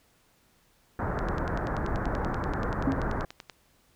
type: low-pass noise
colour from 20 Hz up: pink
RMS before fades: -30 dBFS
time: 0.99-3.25 s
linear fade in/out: 2 ms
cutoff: 1700 Hz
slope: 48 dB/octave
type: click train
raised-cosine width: 0.2 ms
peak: -23 dBFS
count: 25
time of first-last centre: 1.19-3.498 s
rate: 10.4 Hz
type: tone with exponential decay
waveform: sine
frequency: 270 Hz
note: C#4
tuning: 45 cents flat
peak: -20 dBFS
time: 2.87-3.12 s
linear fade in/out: 5 ms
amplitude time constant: 53 ms
effects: pink hiss -65 dBFS RMS until 3.95 s